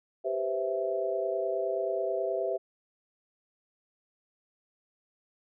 sine chord, C major seventh, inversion second, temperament equal, 392 / 493.9 / 523.3 / 659.3 Hz, G4 / B4 / C5 / E5, 0 / 0 / 0 / 0 cents, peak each -33 / -37 / -34 / -31 dBFS, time 0.24-2.58 s, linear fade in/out 20 ms, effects none

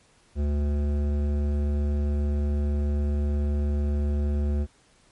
sine tone with hard clipping, 72.7 Hz, D2, 17 cents flat, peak -24 dBFS, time 0.35-4.67 s, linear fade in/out 50 ms, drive 13 dB, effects pink hiss -60 dBFS RMS until 5.11 s + MP3 48 kbps

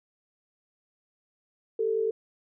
sine tone pair together, 396.4 / 445.9 Hz, G4 / A4, +19 / +23 cents, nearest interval major second, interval 204 cents, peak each -30 / -25 dBFS, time 1.79-2.11 s, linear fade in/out 5 ms, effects none

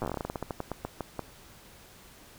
slowing click train, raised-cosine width 1 ms, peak -18 dBFS, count 21, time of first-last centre 0.02-1.193 s, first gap 8 ms, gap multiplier 1.18, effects pink hiss -53 dBFS RMS until 2.38 s

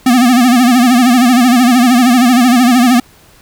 square tone with vibrato, 246.9 Hz, B3, in tune, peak -6 dBFS, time 0.06-3 s, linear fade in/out 5 ms, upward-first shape sine, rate 13 Hz, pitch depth 99 cents each way, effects pink hiss -44 dBFS RMS until 3.41 s

